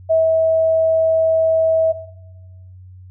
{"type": "tone", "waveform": "sine", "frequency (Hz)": 646, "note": "E5", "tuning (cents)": -35, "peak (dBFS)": -11, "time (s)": [0.09, 1.93], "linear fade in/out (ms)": 20, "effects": ["noise-tail reverb RT60 1.0 s tail -17 dB re dry", "added 92 Hz sine -37 dBFS peak until 3.1 s"]}